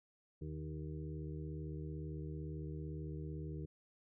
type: harmonic tone with a mistuned harmonic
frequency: 77.8 Hz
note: D#2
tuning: in tune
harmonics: 1 / 2 / 4 / 5 / 6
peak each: -46 / -44 / -50 / -52 / -56 dBFS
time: 0.41-3.66 s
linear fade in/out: 10 ms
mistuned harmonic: 2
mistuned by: -24 cents
effects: none